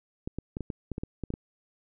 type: clicks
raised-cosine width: 3 ms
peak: -20 dBFS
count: 11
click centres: 0.275 / 0.386 / 0.569 / 0.607 / 0.702 / 0.917 / 0.981 / 1.035 / 1.237 / 1.304 / 1.339 s
effects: none